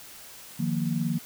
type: chord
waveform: sine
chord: Eb suspended second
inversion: none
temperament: equal with one note detuned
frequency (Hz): 155.56 / 176.64 / 233.1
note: Eb3 / F3 / Bb3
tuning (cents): 0 / +20 / 0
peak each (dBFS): -29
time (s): 0.59-1.19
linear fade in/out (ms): 10
effects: white hiss -46 dBFS RMS until 1.25 s